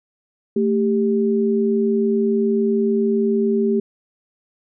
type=tone pair together; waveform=sine; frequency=222.3 / 395.3 Hz; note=A3 / G4; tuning=+18 / +15 cents; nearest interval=minor seventh; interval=997 cents; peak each=-18 dBFS; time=0.56-3.8 s; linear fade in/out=5 ms; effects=none